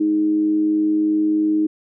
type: tone with amplitude modulation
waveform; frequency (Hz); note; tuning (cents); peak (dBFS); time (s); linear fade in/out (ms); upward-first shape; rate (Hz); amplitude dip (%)
sine; 312.3; D#4; +7; -13; 0-1.67; 10; sine; 103; 40
effects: none